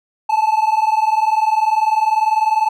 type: tone pair together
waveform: triangle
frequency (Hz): 860.9 / 881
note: A5 / A5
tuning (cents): -38 / +2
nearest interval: unison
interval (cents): 40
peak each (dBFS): -14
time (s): 0.29-2.69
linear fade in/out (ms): 10
effects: none